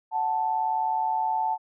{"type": "tone pair together", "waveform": "sine", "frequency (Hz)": [740.8, 880], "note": ["F#5", "A5"], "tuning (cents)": [2, 0], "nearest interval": "minor third", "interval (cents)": 298, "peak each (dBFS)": [-29, -24], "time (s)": [0.11, 1.58], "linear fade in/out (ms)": 50, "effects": []}